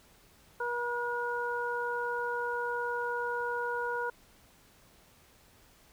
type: harmonic tone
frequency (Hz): 480.7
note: B4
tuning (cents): -47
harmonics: 1 / 2 / 3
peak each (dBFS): -35 / -35 / -35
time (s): 0.6-4.1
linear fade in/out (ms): 5
effects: pink hiss -61 dBFS RMS until 5.92 s